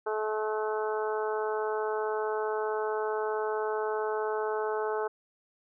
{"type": "harmonic tone", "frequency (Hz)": 215.4, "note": "A3", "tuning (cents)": -37, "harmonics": [2, 3, 4, 5, 6, 7], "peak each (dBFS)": [-30, -38, -35, -40, -40, -41], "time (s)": [0.06, 5.08], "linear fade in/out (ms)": 10, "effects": []}